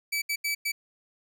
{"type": "tone bursts at uneven times", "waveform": "sawtooth", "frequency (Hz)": 2300, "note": "D7", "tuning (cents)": -37, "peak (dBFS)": -23, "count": 4, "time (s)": [[0.12, 0.22], [0.29, 0.36], [0.44, 0.55], [0.65, 0.72]], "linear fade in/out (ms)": 10, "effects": []}